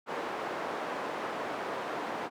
white band-pass noise, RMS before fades -36 dBFS, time 0.06-2.3 s, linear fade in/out 50 ms, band 310 to 1000 Hz, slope 12 dB/octave, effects none

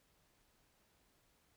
silence, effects pink hiss -74 dBFS RMS until 1.56 s

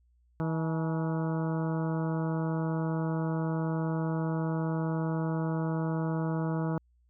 harmonic tone with a mistuned harmonic, 160.9 Hz, E3, 42 cents flat, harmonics 1 / 2 / 3 / 4 / 5 / 6 / 7 / 8 / 9, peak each -29 / -35 / -39 / -41 / -43 / -45 / -46 / -47 / -48 dBFS, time 0.4-6.78 s, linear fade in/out 0 ms, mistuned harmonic 5, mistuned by +83 cents, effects added 60 Hz sine -63 dBFS peak until 7.09 s

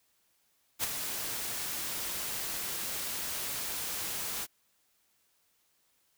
white noise with ADSR envelope, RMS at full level -29 dBFS, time 0.79-4.47 s, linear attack 45 ms, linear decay 20 ms, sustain -7 dB, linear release 39 ms, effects white hiss -72 dBFS RMS until 6.17 s

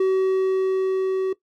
triangle tone with level ramp, 379.1 Hz, F#4, 42 cents sharp, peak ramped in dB -14 to -18 dBFS, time 0-1.33 s, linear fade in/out 5 ms, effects noise-tail reverb RT60 0.1 s tail -17 dB re dry

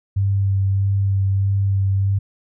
sine tone with vibrato, 98 Hz, G2, in tune, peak -15 dBFS, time 0.16-2.19 s, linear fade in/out 10 ms, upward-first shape sine, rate 1.6 Hz, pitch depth 15 cents each way, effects none

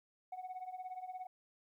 sine tone with tremolo, 740 Hz, F#5, in tune, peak -37 dBFS, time 0.32-1.27 s, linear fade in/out 5 ms, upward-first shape triangle, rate 17 Hz, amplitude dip 90%, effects tanh soft clip ceiling -39 dBFS + 13-bit

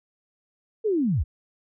sine linear sweep, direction down, 456.3 to 47.88 Hz, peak -20 dBFS, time 0.84-1.24 s, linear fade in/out 20 ms, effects none

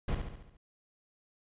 brown noise with echo, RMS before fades -30 dBFS, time 0.08-0.15 s, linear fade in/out 5 ms, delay 70 ms, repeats 6, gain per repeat -5 dB, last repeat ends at 0.57 s, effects resampled to 8000 Hz

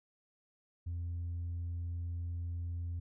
triangle tone with tanh clipping, 85.9 Hz, F2, 28 cents flat, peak -36 dBFS, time 0.86-3 s, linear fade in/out 10 ms, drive 6 dB, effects none

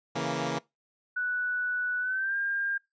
10% pulse chord, A# diminished, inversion first, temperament equal, 138.59 / 164.81 / 233.1 Hz, C#3 / E3 / A#3, 0 / 0 / 0 cents, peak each -25 dBFS, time 0.15-0.59 s, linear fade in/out 10 ms
sine tone with pitch glide, 1480 to 1604.7 Hz, F#6 to G6, 0 to +40 cents, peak -27 dBFS, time 1.16-2.78 s, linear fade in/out 10 ms, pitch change +140 cents, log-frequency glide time 2-2.36 s
effects noise-tail reverb RT60 0.2 s tail -22 dB re dry + resampled to 16000 Hz

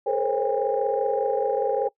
sine tone cluster, 423.4 / 464.3 / 520 / 545 / 806 Hz, G#4 / A#4 / C5 / C#5 / G5, +33 / -7 / -11 / -29 / +48 cents, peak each -27 dBFS, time 0.06-1.89 s, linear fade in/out 10 ms, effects noise-tail reverb RT60 0.1 s tail -23 dB re dry + tanh soft clip ceiling -11 dBFS

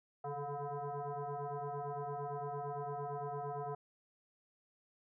sine tone with frequency modulation, 139.1 Hz, C#3, 6 cents sharp, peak -38 dBFS, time 0.24-3.75 s, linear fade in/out 5 ms, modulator 287 Hz, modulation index 3.2, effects none

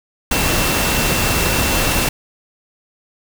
sine tone in noise, 2696 Hz, E7, 38 cents sharp, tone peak -25 dBFS, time 0.31-2.09 s, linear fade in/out 5 ms, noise pink, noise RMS -17 dBFS, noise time 0.31-2.09 s, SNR -11 dB, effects none

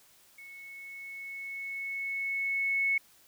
sine tone with level ramp, 2202 Hz, C#7, 12 cents flat, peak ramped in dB -46 to -24 dBFS, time 0.38-2.98 s, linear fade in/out 5 ms, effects white hiss -61 dBFS RMS until 3.27 s

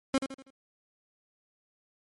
30% pulse tone with echo, 268.4 Hz, C4, 44 cents sharp, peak -20 dBFS, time 0.14-0.18 s, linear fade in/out 2 ms, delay 81 ms, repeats 4, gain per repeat -8 dB, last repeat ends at 0.504 s, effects MP3 48 kbps

